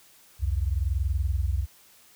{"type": "tone pair together", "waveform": "sine", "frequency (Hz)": [64, 84.79], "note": ["C2", "E2"], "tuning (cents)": [-38, 49], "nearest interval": "perfect fourth", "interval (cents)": 487, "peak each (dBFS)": [-25, -27], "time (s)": [0.39, 1.67], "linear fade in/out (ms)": 50, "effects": ["white hiss -56 dBFS RMS until 2.15 s"]}